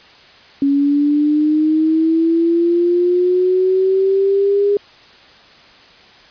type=linear sweep; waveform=sine; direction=up; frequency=277.4 to 408.2 Hz; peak=-11 dBFS; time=0.62-4.77 s; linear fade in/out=2 ms; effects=white hiss -44 dBFS RMS until 6.3 s + resampled to 11025 Hz